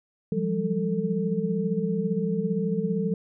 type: tone cluster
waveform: sine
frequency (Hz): 169.6 / 184.6 / 202.4 / 444.7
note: E3 / F#3 / G#3 / A4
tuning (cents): +50 / -4 / -44 / +18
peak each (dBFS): -29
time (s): 0.32-3.14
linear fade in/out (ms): 2
effects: none